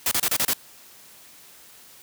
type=noise bursts; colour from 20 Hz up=white; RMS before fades=-22 dBFS; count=6; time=0.06-0.534 s; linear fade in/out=2 ms; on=54 ms; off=30 ms; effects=white hiss -49 dBFS RMS until 2.02 s + high-pass 60 Hz 12 dB/octave